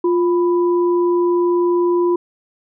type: tone pair together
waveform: sine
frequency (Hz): 350.7 / 991.9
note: F4 / B5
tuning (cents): +7 / +7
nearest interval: octave + tritone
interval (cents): 1800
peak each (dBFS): -13 / -24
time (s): 0.04-2.16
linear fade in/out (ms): 5
effects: none